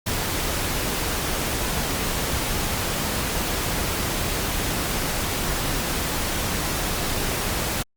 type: noise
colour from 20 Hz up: pink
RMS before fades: -25 dBFS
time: 0.06-7.83 s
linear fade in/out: 10 ms
effects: Opus 48 kbps